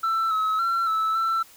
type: tone with pitch steps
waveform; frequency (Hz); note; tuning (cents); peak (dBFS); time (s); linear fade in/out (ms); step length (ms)
sine; 1333 / 1286 / 1357 / 1309 / 1337; E6 / E6 / E6 / E6 / E6; +19 / -43 / +50 / -13 / +24; -18; 0.03-1.43; 10; 280
effects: tanh soft clip ceiling -20 dBFS + white hiss -51 dBFS RMS until 1.56 s